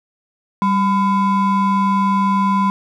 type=ring-modulated tone; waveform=triangle; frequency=601 Hz; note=D5; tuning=40 cents sharp; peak=-8 dBFS; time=0.62-2.7 s; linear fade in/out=0 ms; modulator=406 Hz; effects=none